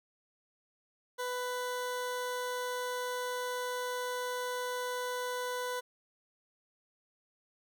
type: tone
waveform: 20% pulse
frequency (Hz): 496.9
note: B4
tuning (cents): +11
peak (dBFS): -29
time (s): 1.18-5.81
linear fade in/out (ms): 20
effects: none